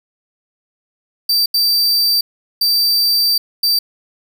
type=tone bursts at uneven times; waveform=45% pulse; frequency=4659 Hz; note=D8; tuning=15 cents flat; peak=-11 dBFS; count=4; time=1.29-1.46 / 1.54-2.21 / 2.61-3.38 / 3.63-3.79 s; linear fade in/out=5 ms; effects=none